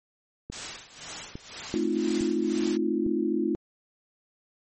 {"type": "click train", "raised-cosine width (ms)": 3, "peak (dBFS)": -23, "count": 4, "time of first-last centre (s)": [0.5, 3.064], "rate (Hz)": 1.17}
{"type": "noise with tremolo", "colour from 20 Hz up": "white", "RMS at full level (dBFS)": -35, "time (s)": [0.52, 2.77], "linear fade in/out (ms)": 5, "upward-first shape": "sine", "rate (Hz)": 2, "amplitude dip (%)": 80}
{"type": "chord", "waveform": "sine", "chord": "F dominant seventh", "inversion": "first", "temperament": "just", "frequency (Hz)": [218.3, 261.9, 314.3, 349.2], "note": ["A3", "C4", "Eb4", "F4"], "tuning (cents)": [-13, 2, 18, 0], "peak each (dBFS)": [-30, -31, -28, -28], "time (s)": [1.74, 3.55], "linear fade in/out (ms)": 0}
{"effects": ["MP3 32 kbps"]}